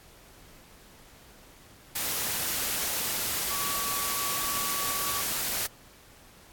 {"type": "tone in noise", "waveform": "sine", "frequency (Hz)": 1139, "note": "C#6", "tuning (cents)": 47, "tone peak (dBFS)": -35, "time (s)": [3.5, 5.22], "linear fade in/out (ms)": 10, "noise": "white", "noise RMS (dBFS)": -30, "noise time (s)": [1.95, 5.67], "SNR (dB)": -8, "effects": ["pink hiss -54 dBFS RMS until 6.52 s", "AAC 64 kbps"]}